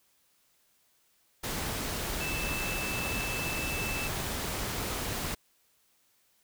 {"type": "tone in noise", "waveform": "sine", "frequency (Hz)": 2637, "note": "E7", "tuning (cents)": 0, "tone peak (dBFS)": -35, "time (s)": [2.2, 4.08], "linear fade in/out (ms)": 10, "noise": "pink", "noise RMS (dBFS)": -34, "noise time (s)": [1.43, 5.35], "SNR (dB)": -4, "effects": ["white hiss -69 dBFS RMS until 6.43 s"]}